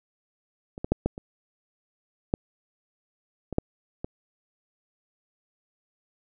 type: clicks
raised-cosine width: 2 ms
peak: -24 / -16 / -7 / -10 / -23 / -9 / -19 / -8 / -18 dBFS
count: 9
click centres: 0.779 / 0.845 / 0.92 / 1.06 / 1.179 / 2.339 / 3.527 / 3.584 / 4.045 s
effects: none